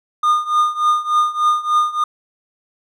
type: tone with tremolo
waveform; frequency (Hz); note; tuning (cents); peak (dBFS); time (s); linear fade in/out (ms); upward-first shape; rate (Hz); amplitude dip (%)
triangle; 1219; D#6; -36; -8; 0.23-2.04; 5; triangle; 3.4; 90
effects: none